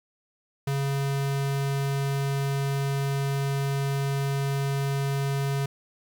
square tone, 138.59 Hz, C#3, in tune, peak -25 dBFS, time 0.67-5.66 s, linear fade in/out 5 ms, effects 9-bit

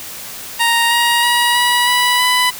15% pulse tone with pitch steps, 932.3 / 944.8 / 957.4 / 970.2 / 983.2 / 996.3 Hz, A#5 / A#5 / A#5 / B5 / B5 / B5, 0 / +23 / +46 / -31 / -8 / +15 cents, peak -5 dBFS, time 0.59-2.51 s, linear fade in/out 20 ms, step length 320 ms, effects white hiss -30 dBFS RMS until 2.59 s

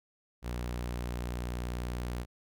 sawtooth tone, 60.4 Hz, B1, 38 cents flat, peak -30 dBFS, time 0.42-2.26 s, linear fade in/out 50 ms, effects none

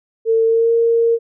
sine tone with pitch glide, 450.9 to 462.2 Hz, A4 to A#4, +42 to -15 cents, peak -11 dBFS, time 0.25-1.19 s, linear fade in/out 50 ms, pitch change +43 cents, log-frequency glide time 0.44-0.72 s, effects none

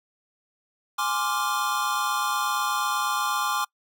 square chord, D half-diminished seventh, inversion second, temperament equal, 830.6 / 1046.5 / 1174.7 / 1396.9 Hz, Ab5 / C6 / D6 / F6, 0 / 0 / 0 / 0 cents, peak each -32 / -30 / -28 / -32 dBFS, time 0.98-3.65 s, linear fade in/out 10 ms, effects noise-tail reverb RT60 0.1 s tail -26 dB re dry

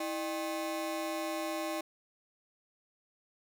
30% pulse ring-modulated tone, 466.2 Hz, A#4, in tune, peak -28 dBFS, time 0-1.81 s, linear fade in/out 5 ms, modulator 141 Hz, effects none

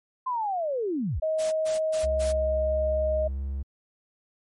sine linear sweep, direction down, 1046.5 to 42.89 Hz, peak -25 dBFS, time 0.26-1.2 s, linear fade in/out 10 ms
sine tone with pitch glide, 631 to 621.6 Hz, D#5 to D#5, +24 to -2 cents, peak -23 dBFS, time 1.22-3.28 s, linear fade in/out 10 ms, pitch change -26 cents, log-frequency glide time 1.89-2.86 s
white noise bursts, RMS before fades -37 dBFS, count 4, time 1.38-2.33 s, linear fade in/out 20 ms, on 140 ms, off 130 ms
triangle tone with vibrato, 68.1 Hz, C#2, 30 cents flat, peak -26 dBFS, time 2.03-3.63 s, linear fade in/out 10 ms, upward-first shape square, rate 1.5 Hz, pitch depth 12 cents each way
effects MP3 48 kbps

